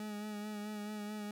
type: tone with vibrato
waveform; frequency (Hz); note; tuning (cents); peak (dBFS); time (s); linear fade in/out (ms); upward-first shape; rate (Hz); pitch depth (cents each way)
40% pulse; 209.9; G#3; +19; -39; 0-1.31; 2; sine; 4.6; 28
effects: none